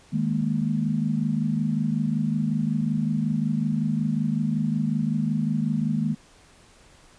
sine chord, D# suspended fourth, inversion none, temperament equal, 155.56 / 207.7 / 233.1 Hz, D#3 / G#3 / A#3, 0 / 0 / 0 cents, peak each -26 dBFS, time 0.12-6.15 s, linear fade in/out 20 ms, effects pink hiss -54 dBFS RMS until 7.18 s + resampled to 22050 Hz

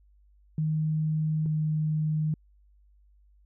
sine tone pair in turn, 155.56 / 154.49 Hz, D#3 / D#3, 0 / -12 cents, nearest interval unison, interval 12 cents, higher first, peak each -24 dBFS, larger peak neither, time 0.58-1.46 / 1.46-2.34 s, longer neither, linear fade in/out 2 ms, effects added 50 Hz sine -57 dBFS peak until 3.45 s

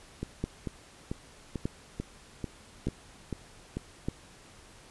two click trains, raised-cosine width 3 ms, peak -17 / -20 dBFS, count 4 / 9, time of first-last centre 0.44-4.085 / 0.23-3.77 s, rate 0.823 / 2.26 Hz, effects pink hiss -54 dBFS RMS until 4.9 s + resampled to 24000 Hz

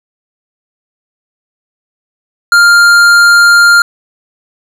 sine tone with tanh clipping, 1400 Hz, F6, 4 cents sharp, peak -4 dBFS, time 2.52-3.82 s, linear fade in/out 2 ms, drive 14 dB, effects none

